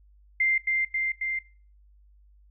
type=tone with echo; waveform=sine; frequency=2093 Hz; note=C7; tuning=in tune; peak=-20 dBFS; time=0.4-0.58 s; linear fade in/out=5 ms; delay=270 ms; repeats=3; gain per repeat=-2 dB; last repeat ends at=1.39 s; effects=noise-tail reverb RT60 0.4 s tail -22 dB re dry + added 50 Hz sine -54 dBFS peak until 2.5 s